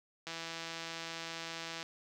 click train, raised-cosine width 0.2 ms, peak -24 dBFS, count 258, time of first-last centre 0.27-1.828 s, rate 165 Hz, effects high-pass 100 Hz 12 dB/octave + 10-bit

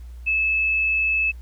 sine tone, 2607 Hz, E7, 20 cents flat, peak -18 dBFS, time 0.26-1.32 s, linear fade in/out 20 ms, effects added 60 Hz sine -35 dBFS peak until 1.41 s + pink hiss -59 dBFS RMS until 1.41 s

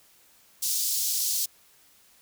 pink high-pass noise, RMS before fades -27 dBFS, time 0.62-1.46 s, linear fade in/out 10 ms, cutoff 4700 Hz, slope 24 dB/octave, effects white hiss -59 dBFS RMS until 2.21 s

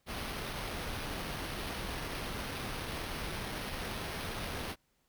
pink noise with sample-and-hold, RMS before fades -39 dBFS, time 0.06-4.76 s, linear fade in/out 50 ms, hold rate 7350 Hz, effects pink hiss -75 dBFS RMS until 5.08 s

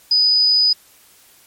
sine tone, 4978 Hz, D#8, in tune, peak -11 dBFS, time 0.11-0.73 s, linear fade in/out 5 ms, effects white hiss -50 dBFS RMS until 1.46 s + MP3 64 kbps

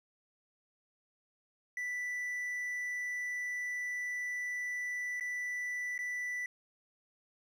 triangle tone with dropouts, 1975.5 Hz, B6, in tune, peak -33 dBFS, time 1.77-6.46 s, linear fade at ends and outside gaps 2 ms, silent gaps 5.199-5.208 / 5.979-5.989 s, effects none

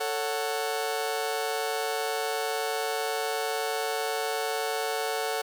sawtooth chord, F# minor, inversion first, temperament just, 444 / 555 / 740 Hz, A4 / C#5 / F#5, +16 / +2 / 0 cents, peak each -27 / -31 / -28 dBFS, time 0-5.42 s, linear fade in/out 10 ms, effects none

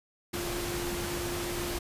sine tone in noise, 349.2 Hz, F4, in tune, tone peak -35 dBFS, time 0.33-1.79 s, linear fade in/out 10 ms, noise pink, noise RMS -35 dBFS, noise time 0.33-1.79 s, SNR -3 dB, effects resampled to 32000 Hz

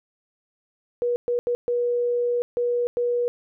sine tone bursts at uneven times, 482.8 Hz, B4, 39 cents flat, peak -20 dBFS, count 6, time 1.02-1.16 / 1.28-1.39 / 1.47-1.55 / 1.68-2.42 / 2.57-2.87 / 2.97-3.28 s, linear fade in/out 0 ms, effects none

